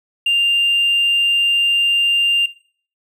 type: tone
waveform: triangle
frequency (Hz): 2794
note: F7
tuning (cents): 0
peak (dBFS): -10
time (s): 0.26-2.46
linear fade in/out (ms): 5
effects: noise-tail reverb RT60 0.5 s tail -20 dB re dry + tanh soft clip ceiling -9 dBFS